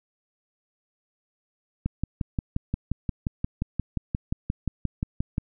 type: click train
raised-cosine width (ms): 5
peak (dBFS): -13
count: 21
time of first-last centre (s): 1.86-5.381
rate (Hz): 5.68
effects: none